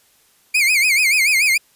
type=tone with vibrato; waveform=40% pulse; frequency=2302 Hz; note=D7; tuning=35 cents flat; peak=-12 dBFS; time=0.54-1.58 s; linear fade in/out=10 ms; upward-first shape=sine; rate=6.9 Hz; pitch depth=170 cents each way; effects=white hiss -56 dBFS RMS until 1.75 s + resampled to 32000 Hz